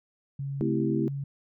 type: tone with pitch glide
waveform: sine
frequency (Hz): 138.59 to 139.55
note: C#3 to C#3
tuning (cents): 0 to +12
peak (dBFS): -30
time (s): 0.39-1.24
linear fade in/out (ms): 5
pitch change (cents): +12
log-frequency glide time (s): 0.79-0.99
type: chord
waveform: sine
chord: A minor seventh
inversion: none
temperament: equal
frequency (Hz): 220 / 261.6 / 329.6 / 392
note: A3 / C4 / E4 / G4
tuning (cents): 0 / 0 / 0 / 0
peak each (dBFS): -29 / -33 / -28 / -32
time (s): 0.61-1.08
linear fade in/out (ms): 0
effects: none